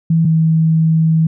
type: tone pair in turn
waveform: sine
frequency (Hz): 163.6 / 160.88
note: E3 / E3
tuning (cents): -13 / -42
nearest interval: unison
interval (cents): 29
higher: first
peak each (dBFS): -9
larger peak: neither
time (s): 0.1-0.25 / 0.25-1.27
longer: second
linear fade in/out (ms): 5
effects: none